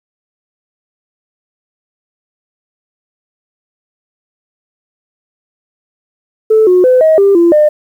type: tone with pitch steps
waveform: sine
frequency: 437.6 / 363.5 / 508 / 633 / 397 / 341.1 / 603 Hz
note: A4 / F#4 / B4 / D#5 / G4 / F4 / D5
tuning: -9 / -31 / +49 / +30 / +22 / -41 / +46 cents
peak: -3 dBFS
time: 6.5-7.69 s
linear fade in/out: 10 ms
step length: 170 ms
effects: tanh soft clip ceiling 0 dBFS + 7-bit